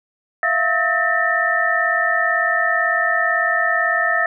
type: tone cluster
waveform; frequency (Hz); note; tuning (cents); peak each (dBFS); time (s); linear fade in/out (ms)
sine; 661 / 701 / 1293 / 1791 / 1889; E5 / F5 / E6 / A6 / A#6; +5 / +6 / -34 / +30 / +22; -24 / -24 / -22 / -18 / -25; 0.43-4.26; 2
effects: none